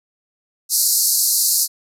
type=band-pass noise; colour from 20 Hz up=white; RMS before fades=-17 dBFS; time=0.69-1.68 s; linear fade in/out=50 ms; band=4200 to 14000 Hz; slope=96 dB/octave; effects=none